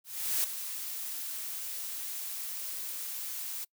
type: noise with ADSR envelope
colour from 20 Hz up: blue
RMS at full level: -28 dBFS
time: 0.04-3.65 s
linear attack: 400 ms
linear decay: 4 ms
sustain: -10 dB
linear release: 13 ms
effects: noise-tail reverb RT60 0.1 s tail -25 dB re dry